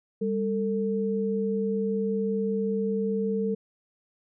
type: tone pair together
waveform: sine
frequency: 199.29 / 447.4 Hz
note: G3 / A4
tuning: +29 / +29 cents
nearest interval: octave + major second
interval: 1400 cents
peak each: -27 dBFS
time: 0.21-3.55 s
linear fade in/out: 10 ms
effects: none